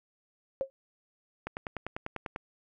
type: tone with exponential decay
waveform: sine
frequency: 538 Hz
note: C5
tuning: 48 cents sharp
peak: -24 dBFS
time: 0.61-0.7 s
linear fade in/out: 0 ms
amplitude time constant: 19 ms
type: click train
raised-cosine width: 0.5 ms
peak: -20 dBFS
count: 10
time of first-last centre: 1.47-2.361 s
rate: 10.1 Hz
effects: none